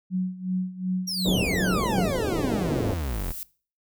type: tone with tremolo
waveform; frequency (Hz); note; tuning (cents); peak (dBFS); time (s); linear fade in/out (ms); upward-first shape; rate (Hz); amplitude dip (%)
sine; 184.3; F#3; -7; -21; 0.1-2.09; 50; sine; 2.7; 85
type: exponential sweep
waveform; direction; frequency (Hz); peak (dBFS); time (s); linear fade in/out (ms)
40% pulse; down; 5790 to 38.67; -26; 1.07-3.32; 10
type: low-pass noise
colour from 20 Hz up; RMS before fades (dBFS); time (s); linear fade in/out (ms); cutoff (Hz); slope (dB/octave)
white; -27; 1.25-2.94; 10; 540; 24
type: noise with exponential growth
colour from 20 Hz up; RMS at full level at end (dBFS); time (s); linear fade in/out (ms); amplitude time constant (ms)
violet; -34; 2.14-3.43; 0; 280
effects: noise-tail reverb RT60 0.4 s tail -20 dB re dry